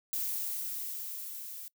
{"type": "noise with level ramp", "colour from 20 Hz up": "violet", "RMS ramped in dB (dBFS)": [-33, -44], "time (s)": [0.13, 1.68], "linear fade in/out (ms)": 0, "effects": ["noise-tail reverb RT60 0.1 s tail -23 dB re dry"]}